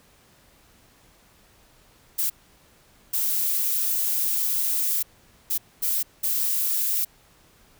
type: noise bursts at uneven times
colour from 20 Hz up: violet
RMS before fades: -24 dBFS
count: 5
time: 2.18-2.3 / 3.13-5.03 / 5.5-5.58 / 5.82-6.03 / 6.23-7.05 s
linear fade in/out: 10 ms
effects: pink hiss -57 dBFS RMS until 7.79 s